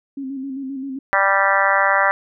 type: tone with vibrato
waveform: sine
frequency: 269.4 Hz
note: C#4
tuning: 49 cents flat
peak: -25 dBFS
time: 0.17-0.99 s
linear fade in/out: 5 ms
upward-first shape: square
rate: 7.6 Hz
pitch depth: 44 cents each way
type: harmonic tone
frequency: 196 Hz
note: G3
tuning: in tune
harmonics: 3 / 4 / 5 / 6 / 7 / 8 / 9 / 10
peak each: -22 / -22 / -22 / -22 / -22 / -22 / -22 / -22 dBFS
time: 1.13-2.11 s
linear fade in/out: 0 ms
effects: none

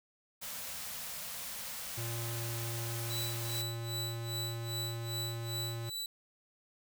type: band-stop noise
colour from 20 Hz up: white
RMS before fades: -42 dBFS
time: 0.41-3.63 s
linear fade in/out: 20 ms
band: 260 to 460 Hz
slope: 96 dB/octave
type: tone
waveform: square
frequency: 116.1 Hz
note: A#2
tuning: 7 cents flat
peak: -38 dBFS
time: 1.97-5.9 s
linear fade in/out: 10 ms
type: tone with tremolo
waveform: sawtooth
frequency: 3951 Hz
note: B7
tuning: in tune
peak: -33 dBFS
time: 3.1-6.06 s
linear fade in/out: 2 ms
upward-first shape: sine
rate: 2.5 Hz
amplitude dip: 90%
effects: none

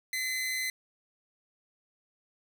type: tone with amplitude modulation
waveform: sawtooth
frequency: 2041 Hz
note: C7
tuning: 44 cents flat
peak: -25 dBFS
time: 0.13-0.7 s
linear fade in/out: 2 ms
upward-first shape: sine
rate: 252 Hz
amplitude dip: 40%
effects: none

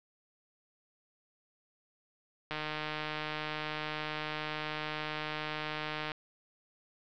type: click train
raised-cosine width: 0.3 ms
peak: -20 dBFS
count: 553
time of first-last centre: 2.51-6.118 s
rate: 153 Hz
effects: low-pass 5000 Hz 12 dB/octave

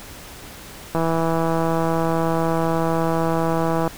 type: click train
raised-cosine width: 1 ms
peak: -8 dBFS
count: 481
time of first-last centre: 0.95-3.877 s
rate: 164 Hz
effects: pink hiss -39 dBFS RMS until 3.97 s

